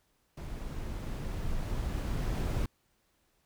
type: noise with level ramp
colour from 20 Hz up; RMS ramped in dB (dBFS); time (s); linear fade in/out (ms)
brown; -39 to -30; 0.37-2.66; 5
effects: pink hiss -73 dBFS RMS until 3.45 s